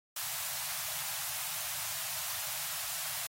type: band-stop noise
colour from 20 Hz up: white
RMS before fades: -37 dBFS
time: 0.16-3.27 s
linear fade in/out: 5 ms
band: 160 to 600 Hz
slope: 96 dB/octave
effects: high-pass 100 Hz 12 dB/octave + AAC 48 kbps